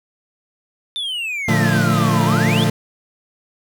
triangle exponential two-way sweep, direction down then up, 3600 to 932 to 3600 Hz, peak -20 dBFS, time 0.96-2.64 s, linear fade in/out 0 ms, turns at 2.25 s
40% pulse chord, Bb major seventh, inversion none, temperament equal with one note detuned, 113.68 / 146.83 / 174.61 / 220 Hz, Bb2 / D3 / F3 / A3, -43 / 0 / 0 / 0 cents, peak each -19 dBFS, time 1.48-2.7 s, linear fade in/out 5 ms
effects none

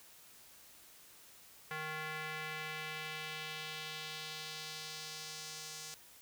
square tone with band-pass filter sweep, 155.56 Hz, D#3, in tune, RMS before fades -44 dBFS, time 1.71-5.94 s, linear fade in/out 0 ms, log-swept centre 1700 to 6500 Hz, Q 1.5, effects white hiss -59 dBFS RMS until 6.21 s

